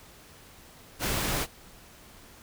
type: noise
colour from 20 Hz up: pink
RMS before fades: -29 dBFS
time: 0.99-1.47 s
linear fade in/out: 50 ms
effects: pink hiss -52 dBFS RMS until 2.42 s